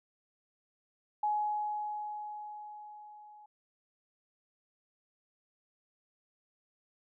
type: tone with level ramp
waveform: sine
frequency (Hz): 841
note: G#5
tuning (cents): +22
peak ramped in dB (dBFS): -27 to -52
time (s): 1.23-3.46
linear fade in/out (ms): 5
effects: none